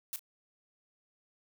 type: noise with echo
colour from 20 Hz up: blue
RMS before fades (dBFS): -37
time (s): 0.13-0.16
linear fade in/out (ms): 0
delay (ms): 33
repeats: 1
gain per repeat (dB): -14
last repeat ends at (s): 0.193
effects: none

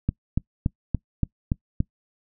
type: click train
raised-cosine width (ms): 5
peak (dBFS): -9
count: 7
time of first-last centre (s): 0.09-1.804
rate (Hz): 3.5
effects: noise-tail reverb RT60 0.1 s tail -24 dB re dry

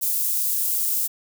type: high-pass noise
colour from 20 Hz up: white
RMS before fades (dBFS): -23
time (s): 0.01-1.08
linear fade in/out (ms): 20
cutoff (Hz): 10000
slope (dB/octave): 12
effects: none

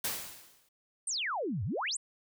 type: noise with exponential decay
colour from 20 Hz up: white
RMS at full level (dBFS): -31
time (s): 0.04-0.69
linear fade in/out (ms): 5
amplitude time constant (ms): 140
type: exponential two-way sweep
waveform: sine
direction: down then up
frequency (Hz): 9397 to 86.6 to 9397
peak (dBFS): -31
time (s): 1.07-1.97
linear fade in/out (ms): 5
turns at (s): 1.64
effects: none

